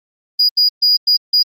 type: tone bursts at uneven times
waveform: sine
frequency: 4894 Hz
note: D#8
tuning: 29 cents flat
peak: -7 dBFS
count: 5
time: 0.39-0.49 / 0.57-0.69 / 0.82-0.97 / 1.07-1.17 / 1.33-1.43 s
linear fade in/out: 10 ms
effects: tanh soft clip ceiling -7 dBFS + Opus 32 kbps